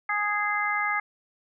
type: harmonic tone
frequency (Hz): 414.7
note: G#4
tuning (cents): -3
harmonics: 2 / 3 / 4 / 5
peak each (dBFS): -31 / -29 / -30 / -28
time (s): 0.09-1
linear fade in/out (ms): 5
effects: none